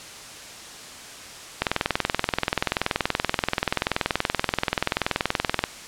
click train, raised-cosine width 0.3 ms, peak -4 dBFS, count 85, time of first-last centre 1.62-5.639 s, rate 20.9 Hz, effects white hiss -40 dBFS RMS until 5.87 s + low-pass 8000 Hz 12 dB/octave

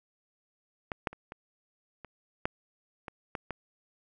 clicks, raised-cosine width 0.5 ms, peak -18 / -13 / -30 / -26 / -29 / -13 / -24 / -19 / -20 dBFS, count 9, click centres 0.918 / 1.072 / 1.13 / 1.321 / 2.047 / 2.455 / 3.082 / 3.352 / 3.507 s, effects none

